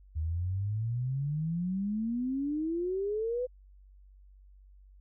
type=exponential sweep; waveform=sine; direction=up; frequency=75.7 to 510 Hz; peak=-29 dBFS; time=0.15-3.47 s; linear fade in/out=20 ms; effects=added 48 Hz sine -53 dBFS peak until 5 s